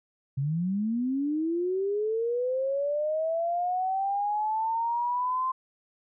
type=linear sweep; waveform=sine; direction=up; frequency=130.81 to 1046.5 Hz; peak=-25 dBFS; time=0.37-5.52 s; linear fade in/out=10 ms; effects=none